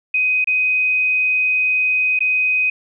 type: tone with dropouts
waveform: sine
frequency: 2509 Hz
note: D#7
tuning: 14 cents sharp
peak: -14 dBFS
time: 0.14-2.7 s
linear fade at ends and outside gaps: 5 ms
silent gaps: 0.444-0.472 / 2.191-2.205 s
effects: none